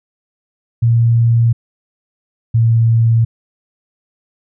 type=tone pair in turn; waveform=sine; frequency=116.54 / 114.6 Hz; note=A#2 / A#2; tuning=0 / -29 cents; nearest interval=unison; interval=29 cents; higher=first; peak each=-8 dBFS; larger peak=neither; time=0.82-1.53 / 2.54-3.25 s; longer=neither; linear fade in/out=10 ms; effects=none